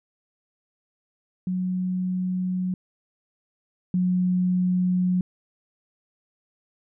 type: tone pair in turn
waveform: sine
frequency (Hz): 183.5 / 181.71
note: F#3 / F#3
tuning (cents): -14 / -31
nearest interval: unison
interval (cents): 17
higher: first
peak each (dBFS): -23 / -19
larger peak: second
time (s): 1.47-2.74 / 3.94-5.21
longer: neither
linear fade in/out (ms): 2
effects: none